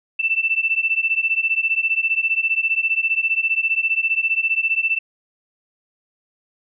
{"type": "beating tone pair", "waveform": "sine", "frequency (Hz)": [2657, 2672], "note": ["E7", "E7"], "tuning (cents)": [13, 23], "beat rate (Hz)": 15, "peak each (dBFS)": -20, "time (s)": [0.19, 4.99], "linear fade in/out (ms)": 10, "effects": []}